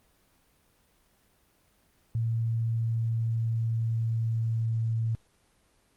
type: tone with pitch glide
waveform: sine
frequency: 114.3 to 113.31 Hz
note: A#2 to A#2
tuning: -34 to -49 cents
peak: -25 dBFS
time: 2.15-5.15 s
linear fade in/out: 0 ms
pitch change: -15 cents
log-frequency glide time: 2.66-4.9 s
effects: pink hiss -66 dBFS RMS until 5.96 s + Opus 24 kbps